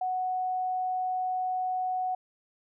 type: tone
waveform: sine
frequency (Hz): 740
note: F#5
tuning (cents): 0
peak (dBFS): -27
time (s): 0.01-2.15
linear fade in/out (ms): 5
effects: none